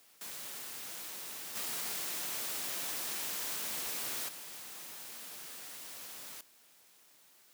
white noise with level steps, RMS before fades -44 / -38 / -47 dBFS, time 0.21-6.41 s, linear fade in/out 2 ms, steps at 1.55 / 4.28 s, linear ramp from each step 10 ms, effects white hiss -63 dBFS RMS until 7.53 s + high-pass 150 Hz 12 dB/octave

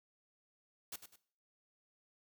white noise with echo, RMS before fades -44 dBFS, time 0.92-0.96 s, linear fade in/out 5 ms, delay 100 ms, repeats 2, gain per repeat -9 dB, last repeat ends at 1.16 s, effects noise-tail reverb RT60 0.5 s tail -17 dB re dry

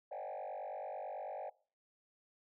sine tone with frequency modulation, 676 Hz, E5, 43 cents sharp, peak -39 dBFS, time 0.11-1.5 s, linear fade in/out 10 ms, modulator 49.1 Hz, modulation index 2.9, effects noise-tail reverb RT60 0.4 s tail -22 dB re dry + tanh soft clip ceiling -39 dBFS

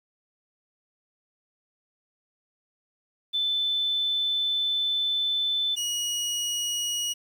sine / 25% pulse tone pair in turn, 3520 / 2900 Hz, A7 / F#7, 0 / -35 cents, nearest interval minor third, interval 335 cents, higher first, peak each -23 dBFS, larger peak neither, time 3.33-5.76 / 5.76-7.14 s, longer first, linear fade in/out 20 ms, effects 9-bit

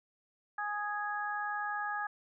harmonic tone, 415.3 Hz, G#4, in tune, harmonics 2 / 3 / 4, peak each -37 / -39 / -37 dBFS, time 0.58-2.07 s, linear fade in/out 5 ms, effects none

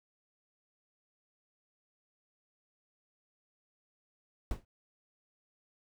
brown noise with exponential decay, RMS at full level -31 dBFS, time 4.51-4.65 s, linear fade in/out 1 ms, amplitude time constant 29 ms, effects none

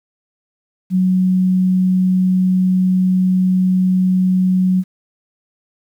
sine tone, 185 Hz, F#3, in tune, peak -11 dBFS, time 0.9-4.84 s, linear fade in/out 50 ms, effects 8-bit

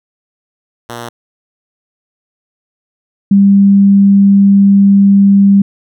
5% pulse / sine tone pair in turn, 118.5 / 198.43 Hz, A#2 / G3, +29 / +21 cents, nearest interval major sixth, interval 892 cents, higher second, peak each -12 / -3 dBFS, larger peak second, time 0.89-1.09 / 3.31-5.62 s, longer second, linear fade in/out 5 ms, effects none

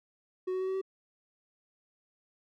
triangle tone with pitch steps, 370 / 373.2 / 376.5 / 379.7 / 383 Hz, F#4 / F#4 / F#4 / F#4 / G4, 0 / +15 / +30 / +45 / -40 cents, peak -28 dBFS, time 0.47-0.815 s, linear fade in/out 10 ms, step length 69 ms, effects none

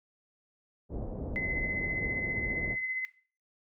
pink low-pass noise, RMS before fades -37 dBFS, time 0.89-2.77 s, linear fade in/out 50 ms, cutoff 620 Hz, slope 24 dB/octave
sine tone with tremolo, 2041 Hz, C7, 44 cents flat, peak -28 dBFS, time 1.36-3.05 s, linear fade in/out 0 ms, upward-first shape triangle, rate 15 Hz, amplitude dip 45%
effects noise-tail reverb RT60 0.4 s tail -18 dB re dry

